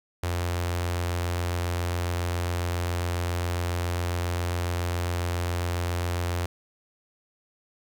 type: tone with notch filter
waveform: sawtooth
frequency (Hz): 87.31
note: F2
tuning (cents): 0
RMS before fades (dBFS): -28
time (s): 0.23-6.46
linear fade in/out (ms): 5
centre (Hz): 200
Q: 0.93
effects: 10-bit